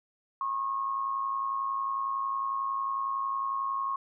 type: tone with amplitude modulation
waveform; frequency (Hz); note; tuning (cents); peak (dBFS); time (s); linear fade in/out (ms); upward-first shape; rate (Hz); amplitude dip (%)
sine; 1087; C#6; -34; -26; 0.41-3.96; 2; sine; 111; 50
effects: none